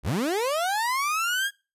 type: linear sweep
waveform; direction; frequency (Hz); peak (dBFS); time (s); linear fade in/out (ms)
30% pulse; up; 43.65 to 1661.2; -21; 0.03-1.51; 50
effects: noise-tail reverb RT60 0.3 s tail -24 dB re dry + resampled to 32000 Hz